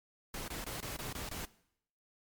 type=noise bursts; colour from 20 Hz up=pink; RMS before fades=-41 dBFS; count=7; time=0.34-1.452 s; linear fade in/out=2 ms; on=140 ms; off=22 ms; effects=noise-tail reverb RT60 0.7 s tail -19 dB re dry + MP3 96 kbps